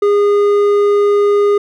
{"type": "tone with hard clipping", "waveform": "sine", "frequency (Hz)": 408.9, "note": "G#4", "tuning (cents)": -27, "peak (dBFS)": -10, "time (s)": [0.02, 1.58], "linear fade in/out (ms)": 5, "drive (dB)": 6, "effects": []}